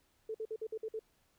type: tone bursts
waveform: sine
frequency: 440 Hz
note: A4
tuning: in tune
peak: -36 dBFS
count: 7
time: 0.29-0.993 s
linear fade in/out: 5 ms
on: 55 ms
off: 53 ms
effects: pink hiss -73 dBFS RMS until 1.38 s